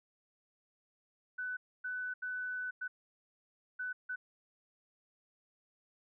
sine tone bursts at uneven times, 1498 Hz, F#6, 21 cents sharp, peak -36 dBFS, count 6, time 1.38-1.57 / 1.84-2.14 / 2.22-2.71 / 2.81-2.88 / 3.79-3.93 / 4.09-4.16 s, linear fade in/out 10 ms, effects none

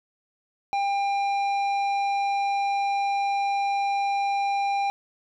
sine tone with tanh clipping, 798 Hz, G5, 31 cents sharp, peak -24 dBFS, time 0.73-4.9 s, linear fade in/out 0 ms, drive 11 dB, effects none

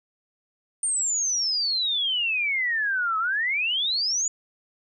sine exponential two-way sweep, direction down then up, 8980 to 1272 to 7030 Hz, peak -22 dBFS, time 0.83-4.28 s, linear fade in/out 2 ms, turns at 3.18 s, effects none

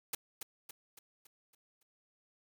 white noise with echo, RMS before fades -36 dBFS, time 0.13-0.15 s, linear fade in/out 5 ms, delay 280 ms, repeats 6, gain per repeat -6 dB, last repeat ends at 1.83 s, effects none

